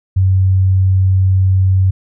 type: tone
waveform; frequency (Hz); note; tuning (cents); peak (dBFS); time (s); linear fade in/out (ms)
sine; 94.5; F#2; +37; -8; 0.16-1.91; 10
effects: none